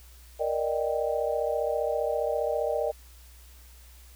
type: chord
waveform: sine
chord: Eb major seventh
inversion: second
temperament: equal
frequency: 466.2 / 587.3 / 622.3 / 784 Hz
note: Bb4 / D5 / Eb5 / G5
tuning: 0 / 0 / 0 / 0 cents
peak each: -30 / -30 / -30 / -34 dBFS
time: 0.39-2.92 s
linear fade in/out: 20 ms
effects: added 61 Hz sine -49 dBFS peak until 4.15 s + white hiss -56 dBFS RMS until 4.15 s